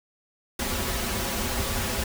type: noise with comb filter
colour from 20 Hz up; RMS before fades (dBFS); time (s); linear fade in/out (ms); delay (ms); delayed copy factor
pink; -28; 0.59-2.04; 5; 6.6; -0.75
effects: none